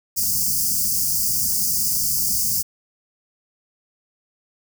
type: band-stop noise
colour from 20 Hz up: white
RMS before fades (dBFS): -21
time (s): 0.16-2.63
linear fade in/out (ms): 20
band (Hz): 240 to 4700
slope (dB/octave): 96
effects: none